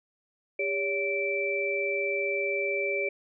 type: tone cluster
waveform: sine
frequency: 400.5 / 565 / 2332 Hz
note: G4 / C#5 / D7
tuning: +37 / +33 / -13 cents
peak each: -31 / -32 / -29 dBFS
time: 0.59-3.09 s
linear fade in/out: 5 ms
effects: none